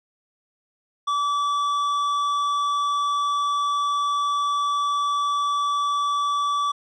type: tone with tanh clipping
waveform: sine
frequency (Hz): 1153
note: D6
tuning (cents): -32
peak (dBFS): -22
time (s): 1.07-6.72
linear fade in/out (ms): 10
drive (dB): 10
effects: none